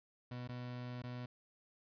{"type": "tone with dropouts", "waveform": "30% pulse", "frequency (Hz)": 123.47, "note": "B2", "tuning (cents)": 0, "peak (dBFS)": -40, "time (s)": [0.31, 1.26], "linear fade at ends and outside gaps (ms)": 5, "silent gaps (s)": [[0.476, 0.489], [1.022, 1.037]], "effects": ["resampled to 11025 Hz"]}